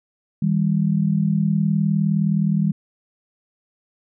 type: tone pair together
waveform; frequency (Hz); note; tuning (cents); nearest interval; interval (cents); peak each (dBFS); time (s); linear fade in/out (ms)
sine; 160.04 / 199.5; D#3 / G3; +49 / +31; major third; 382; -19; 0.42-2.72; 5
effects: none